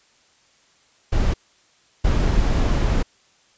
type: noise bursts at uneven times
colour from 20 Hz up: brown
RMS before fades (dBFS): -18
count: 2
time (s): 1.12-1.34 / 2.04-3.03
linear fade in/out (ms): 10
effects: white hiss -58 dBFS RMS until 3.57 s + resampled to 16000 Hz